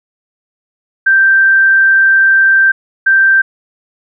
sine tone bursts at uneven times, 1568 Hz, G6, in tune, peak -5 dBFS, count 2, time 1.06-2.72 / 3.06-3.42 s, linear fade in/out 10 ms, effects none

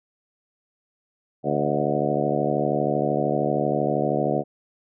harmonic tone with a mistuned harmonic, 72.9 Hz, D2, 12 cents flat, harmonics 2 / 3 / 4 / 5 / 6 / 7 / 8 / 9 / 10, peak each -29 / -29 / -29 / -29 / -29 / -29 / -29 / -29 / -29 dBFS, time 1.43-4.44 s, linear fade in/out 50 ms, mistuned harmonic 9, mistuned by -37 cents, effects none

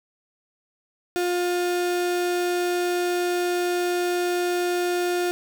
35% pulse tone, 354.3 Hz, F4, 25 cents sharp, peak -20 dBFS, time 1.16-5.31 s, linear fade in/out 0 ms, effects none

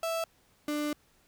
35% pulse tone pair in turn, 659 / 296.9 Hz, E5 / D4, -1 / +19 cents, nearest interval octave + major second, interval 1380 cents, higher first, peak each -28 dBFS, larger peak neither, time 0.03-0.24 / 0.68-0.93 s, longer second, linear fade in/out 2 ms, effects pink hiss -66 dBFS RMS until 1.27 s

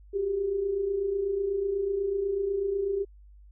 sine tone pair together, 370 / 398.1 Hz, F#4 / G4, 0 / +27 cents, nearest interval minor second, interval 127 cents, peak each -34 / -26 dBFS, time 0.13-3.05 s, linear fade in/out 20 ms, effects added 50 Hz sine -49 dBFS peak until 3.51 s

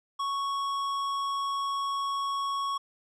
sine tone with tanh clipping, 1108.7 Hz, C#6, in tune, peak -30 dBFS, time 0.19-2.78 s, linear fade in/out 10 ms, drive 13 dB, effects none

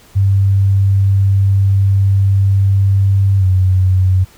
sine tone with pitch glide, 98 to 93.2 Hz, G2 to F#2, 0 to +13 cents, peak -8 dBFS, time 0.15-4.25 s, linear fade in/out 20 ms, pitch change -87 cents, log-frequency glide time 3.38-3.45 s, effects pink hiss -45 dBFS RMS until 4.37 s

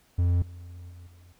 triangle tone with level steps, 87.7 Hz, F2, 8 cents sharp, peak -18 / -38 / -41 / -48 dBFS, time 0.18-1.33 s, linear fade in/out 10 ms, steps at 0.42 / 0.9 / 1.07 s, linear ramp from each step 2 ms, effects pink hiss -63 dBFS RMS until 1.39 s

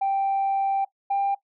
sine tone pair in turn, 784 / 794 Hz, G5 / G5, 0 / +22 cents, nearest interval unison, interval 22 cents, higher second, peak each -19 dBFS, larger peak neither, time 0.01-0.85 / 1.1-1.35 s, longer first, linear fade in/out 10 ms, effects noise-tail reverb RT60 0.1 s tail -18 dB re dry + tanh soft clip ceiling -18 dBFS

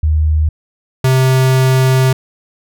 sine / square tone pair in turn, 77.3 / 130.72 Hz, D#2 / C3, -11 / -1 cents, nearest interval major sixth, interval 910 cents, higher second, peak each -9 dBFS, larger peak neither, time 0.03-0.49 / 1.04-2.13 s, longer second, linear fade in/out 5 ms, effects none

